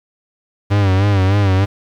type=tone with vibrato; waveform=45% pulse; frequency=98 Hz; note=G2; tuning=in tune; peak=-11 dBFS; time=0.7-1.66 s; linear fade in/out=20 ms; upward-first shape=sine; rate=3.3 Hz; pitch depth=80 cents each way; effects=low-pass 4000 Hz 12 dB/octave + 7-bit